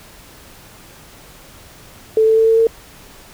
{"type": "tone with pitch steps", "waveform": "sine", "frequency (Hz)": [440, 443.3, 446.7, 450, 453.4], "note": ["A4", "A4", "A4", "A4", "A#4"], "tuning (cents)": [0, 13, 26, 39, -48], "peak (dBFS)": -9, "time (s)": [2.17, 2.67], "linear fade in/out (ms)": 2, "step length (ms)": 100, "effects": ["pink hiss -42 dBFS RMS until 3.33 s"]}